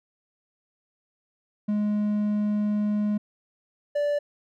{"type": "tone pair in turn", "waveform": "triangle", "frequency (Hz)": [208.9, 582.7], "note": ["G#3", "D5"], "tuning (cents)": [10, -14], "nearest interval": "octave + tritone", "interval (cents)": 1776, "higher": "second", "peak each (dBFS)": -20, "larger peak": "neither", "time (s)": [[1.68, 3.18], [3.95, 4.19]], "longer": "first", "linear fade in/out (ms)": 10, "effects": []}